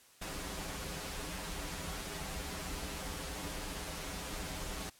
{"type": "noise with comb filter", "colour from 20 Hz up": "pink", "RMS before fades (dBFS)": -41, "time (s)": [0.21, 4.9], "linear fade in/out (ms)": 10, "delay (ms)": 8.6, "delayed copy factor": -1, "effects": ["white hiss -62 dBFS RMS until 4.99 s", "low-pass 12000 Hz 12 dB/octave"]}